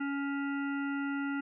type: harmonic tone with a mistuned harmonic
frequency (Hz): 280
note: C#4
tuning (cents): +18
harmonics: 1 / 3 / 5 / 7 / 9 / 10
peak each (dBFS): -32 / -45 / -39 / -46 / -56 / -52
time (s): 0-1.41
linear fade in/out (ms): 10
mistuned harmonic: 10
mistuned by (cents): -18
effects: none